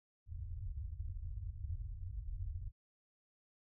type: low-pass noise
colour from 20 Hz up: white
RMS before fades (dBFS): -43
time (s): 0.26-2.72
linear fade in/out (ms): 50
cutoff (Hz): 100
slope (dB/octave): 48
effects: none